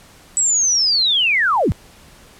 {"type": "linear sweep", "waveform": "sine", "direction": "down", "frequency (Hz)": [7902, 36.71], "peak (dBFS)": -13, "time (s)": [0.37, 1.72], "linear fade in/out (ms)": 0, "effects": ["pink hiss -46 dBFS RMS until 2.39 s", "low-pass 12000 Hz 12 dB/octave"]}